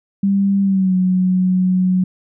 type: tone with pitch glide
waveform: sine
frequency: 197.5 to 184.27 Hz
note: G3 to F#3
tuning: +13 to -7 cents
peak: -12 dBFS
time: 0.23-2.04 s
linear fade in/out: 5 ms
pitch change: -120 cents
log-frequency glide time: 0.62-0.95 s
effects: none